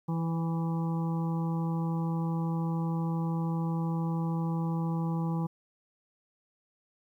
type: harmonic tone with a mistuned harmonic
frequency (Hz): 164.81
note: E3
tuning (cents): 0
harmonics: 1 / 2 / 3 / 5 / 6 / 7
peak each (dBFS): -28 / -39 / -44 / -42 / -44 / -48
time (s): 0.08-5.47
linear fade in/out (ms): 10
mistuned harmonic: 3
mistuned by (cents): +17
effects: 11-bit